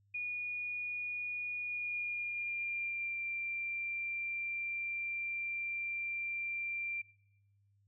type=tone with pitch glide; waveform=sine; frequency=2449 to 2367 Hz; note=D#7 to D7; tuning=-28 to +13 cents; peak=-35 dBFS; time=0.14-7.02 s; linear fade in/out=10 ms; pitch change=-59 cents; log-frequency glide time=1.6-3.21 s; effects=noise-tail reverb RT60 0.9 s tail -21 dB re dry + added 100 Hz sine -68 dBFS peak until 7.87 s